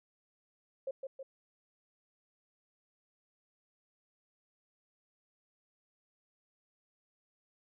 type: tone with echo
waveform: sine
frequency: 535 Hz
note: C5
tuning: 38 cents sharp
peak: -34 dBFS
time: 0.87-0.91 s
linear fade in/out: 5 ms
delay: 160 ms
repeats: 2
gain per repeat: -4 dB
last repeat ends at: 1.23 s
effects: none